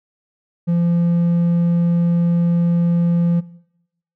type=tone with hard clipping; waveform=sine; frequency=171.5 Hz; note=F3; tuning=31 cents flat; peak=-15 dBFS; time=0.67-3.41 s; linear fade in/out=20 ms; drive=3 dB; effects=noise-tail reverb RT60 0.8 s tail -20 dB re dry